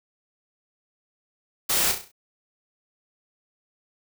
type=noise with echo; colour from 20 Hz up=white; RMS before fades=-23 dBFS; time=1.69-1.92 s; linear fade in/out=10 ms; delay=33 ms; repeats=6; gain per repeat=-6 dB; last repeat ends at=2.118 s; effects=none